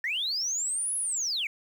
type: linear two-way sweep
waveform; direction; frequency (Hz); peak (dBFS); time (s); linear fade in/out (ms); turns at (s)
sine; up then down; 1760 to 10710 to 2149; -26; 0.04-1.47; 2; 0.97
effects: tanh soft clip ceiling -23 dBFS + 9-bit